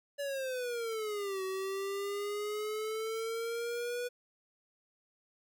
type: exponential two-way sweep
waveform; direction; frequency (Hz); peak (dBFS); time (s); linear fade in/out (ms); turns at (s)
square; down then up; 575 to 377.1 to 491; -35; 0.18-4.09; 20; 1.43
effects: none